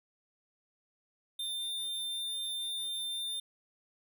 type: tone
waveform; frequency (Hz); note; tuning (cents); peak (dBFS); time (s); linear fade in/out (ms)
square; 3599; A7; +38; -35; 1.39-3.4; 5
effects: none